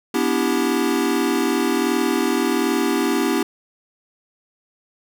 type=chord; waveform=square; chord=E minor seventh; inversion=second; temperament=equal with one note detuned; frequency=246.9 / 288.5 / 329.6 / 392 Hz; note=B3 / D4 / E4 / G4; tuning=0 / -31 / 0 / 0 cents; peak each=-24 dBFS; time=0.14-3.43 s; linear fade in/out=5 ms; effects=none